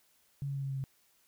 sine tone with pitch steps, 140.1 / 138.89 / 137.69 / 136.51 / 135.33 / 134.16 Hz, C#3 / C#3 / C#3 / C#3 / C#3 / C3, +19 / +4 / -11 / -26 / -41 / +44 cents, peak -33 dBFS, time 0.42-0.84 s, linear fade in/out 0 ms, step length 70 ms, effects white hiss -69 dBFS RMS until 1.27 s

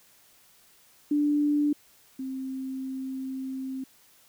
sine tone pair in turn, 293.7 / 263.8 Hz, D4 / C4, 0 / +14 cents, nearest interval major second, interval 186 cents, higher first, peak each -21 / -31 dBFS, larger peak first, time 1.11-1.73 / 2.19-3.84 s, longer second, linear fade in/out 5 ms, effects white hiss -59 dBFS RMS until 4.28 s

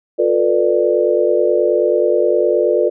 sine chord, B half-diminished seventh, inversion second, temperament just, 355.6 / 444.5 / 493.9 / 592.7 Hz, F4 / A4 / B4 / D5, +31 / +18 / 0 / +16 cents, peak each -17 dBFS, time 0.18-2.9 s, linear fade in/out 20 ms, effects none

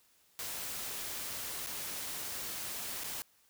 white noise with dropouts, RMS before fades -40 dBFS, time 0.39-3.22 s, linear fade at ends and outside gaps 0 ms, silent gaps 1.663-1.67 / 3.036-3.042 s, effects white hiss -68 dBFS RMS until 3.49 s

